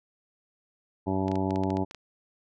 harmonic tone, 95.5 Hz, G2, 45 cents flat, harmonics 1 / 2 / 3 / 4 / 5 / 6 / 7 / 8 / 9 / 10, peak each -32 / -31 / -30 / -33 / -43 / -39 / -37 / -45 / -35 / -45 dBFS, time 1.06-1.85 s, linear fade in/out 20 ms
clicks, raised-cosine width 0.2 ms, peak -24 dBFS, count 10, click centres 1.282 / 1.316 / 1.356 / 1.507 / 1.559 / 1.636 / 1.704 / 1.77 / 1.911 / 1.947 s
effects none

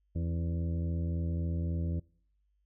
harmonic tone with a mistuned harmonic, 83.6 Hz, E2, 25 cents sharp, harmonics 1 / 2 / 3 / 4 / 5 / 6 / 7, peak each -31 / -36 / -44 / -45 / -55 / -51 / -52 dBFS, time 0.15-2 s, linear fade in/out 10 ms, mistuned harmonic 3, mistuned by +61 cents, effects noise-tail reverb RT60 0.6 s tail -26 dB re dry + added 50 Hz sine -70 dBFS peak until 2.65 s

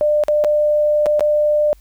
sine tone with dropouts, 598 Hz, D5, 31 cents sharp, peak -12 dBFS, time 0.01-1.73 s, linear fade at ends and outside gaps 0 ms, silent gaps 0.237-0.283 / 0.44-0.446 / 1.059-1.065 / 1.195-1.207 s, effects added 50 Hz sine -44 dBFS peak until 1.8 s + white hiss -57 dBFS RMS until 1.8 s

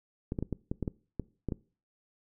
clicks, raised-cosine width 3 ms, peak -19 dBFS, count 10, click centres 0.321 / 0.388 / 0.426 / 0.527 / 0.715 / 0.827 / 0.878 / 1.197 / 1.487 / 1.522 s, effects noise-tail reverb RT60 0.4 s tail -22 dB re dry

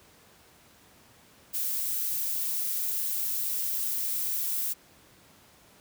violet noise, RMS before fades -30 dBFS, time 1.53-4.74 s, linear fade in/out 20 ms, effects pink hiss -57 dBFS RMS until 5.8 s + high-pass 80 Hz 12 dB/octave

